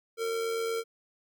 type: tone with amplitude modulation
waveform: square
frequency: 456 Hz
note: A#4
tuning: 38 cents flat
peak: -28 dBFS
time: 0.17-0.84 s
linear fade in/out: 50 ms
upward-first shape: sine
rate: 88.3 Hz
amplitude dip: 40%
effects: none